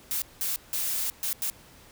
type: noise bursts at uneven times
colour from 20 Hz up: blue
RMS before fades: -29 dBFS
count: 5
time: 0.11-0.22 / 0.41-0.56 / 0.73-1.1 / 1.23-1.33 / 1.42-1.5 s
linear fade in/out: 0 ms
effects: pink hiss -53 dBFS RMS until 1.91 s